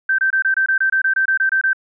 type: tone bursts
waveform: sine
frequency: 1557 Hz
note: G6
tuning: 12 cents flat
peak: -13 dBFS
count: 14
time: 0.09-1.732 s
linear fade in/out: 5 ms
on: 95 ms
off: 24 ms
effects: none